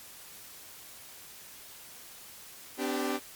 sawtooth chord, C suspended second, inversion none, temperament equal with one note detuned, 254.9 / 293.7 / 392 Hz, C4 / D4 / G4, -45 / 0 / 0 cents, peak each -30 dBFS, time 2.77-3.2 s, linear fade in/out 50 ms, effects white hiss -49 dBFS RMS until 3.35 s + MP3 96 kbps

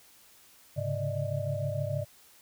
sine tone cluster, 103.8 / 136 / 142.7 / 592 / 626 Hz, G#2 / C#3 / D3 / D5 / D#5, 0 / -33 / -49 / +14 / +10 cents, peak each -34 / -34 / -38 / -35 / -39 dBFS, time 0.76-2.05 s, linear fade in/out 20 ms, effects white hiss -58 dBFS RMS until 2.41 s

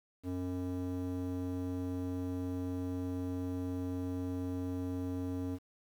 square tone with band-pass filter, 90.8 Hz, F#2, 32 cents flat, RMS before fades -37 dBFS, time 0.23-5.59 s, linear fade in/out 50 ms, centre 280 Hz, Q 1.5, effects 10-bit

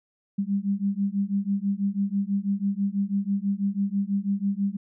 sine beating tone pair, 196 / 202.1 Hz, G3 / G#3, 0 / -47 cents, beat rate 6.1 Hz, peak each -26 dBFS, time 0.38-4.77 s, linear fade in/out 10 ms, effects none

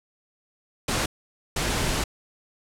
pink noise bursts at uneven times, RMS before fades -25 dBFS, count 2, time 0.88-1.06 / 1.56-2.04 s, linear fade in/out 5 ms, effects low-pass 10000 Hz 12 dB/octave

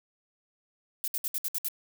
violet noise bursts, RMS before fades -31 dBFS, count 7, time 1.04-1.684 s, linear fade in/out 0 ms, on 38 ms, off 63 ms, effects none

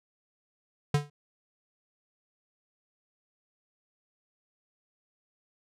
square tone with exponential decay, 145.8 Hz, D3, 12 cents flat, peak -20 dBFS, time 0.94-1.1 s, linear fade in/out 5 ms, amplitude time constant 34 ms, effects low-pass 9000 Hz 12 dB/octave

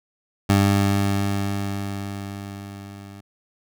20% pulse tone with level ramp, 99.6 Hz, G2, 28 cents sharp, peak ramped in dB -9 to -34 dBFS, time 0.49-3.21 s, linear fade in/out 10 ms, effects none

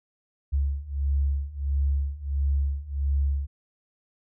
sine beating tone pair, 69 / 70.5 Hz, C#2 / C#2, -7 / +30 cents, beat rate 1.5 Hz, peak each -27 / -25 dBFS, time 0.52-3.47 s, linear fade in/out 20 ms, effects none

